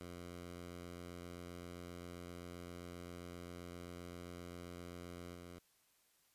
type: tone with level steps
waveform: 10% pulse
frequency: 87.6 Hz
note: F2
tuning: 6 cents sharp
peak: -40 / -43 dBFS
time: 0.01-5.59 s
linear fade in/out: 0 ms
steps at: 5.34 s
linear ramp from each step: 5 ms
effects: white hiss -74 dBFS RMS until 6.34 s + resampled to 32000 Hz